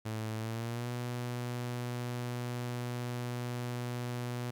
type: tone with pitch glide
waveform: sawtooth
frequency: 110 to 122.05 Hz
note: A2 to B2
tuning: 0 to -20 cents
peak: -31 dBFS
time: 0.05-4.51 s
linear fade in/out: 10 ms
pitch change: +180 cents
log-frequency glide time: 0.36-0.89 s
effects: 12-bit